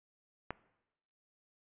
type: click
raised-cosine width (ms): 0.5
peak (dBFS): -21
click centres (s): 0.506
effects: noise-tail reverb RT60 0.9 s tail -19 dB re dry + resampled to 8000 Hz